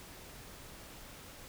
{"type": "silence", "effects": ["pink hiss -51 dBFS RMS until 1.48 s"]}